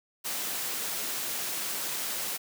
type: high-pass noise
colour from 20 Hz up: white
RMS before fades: -33 dBFS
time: 0.24-2.38 s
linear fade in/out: 20 ms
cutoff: 160 Hz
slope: 12 dB/octave
effects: none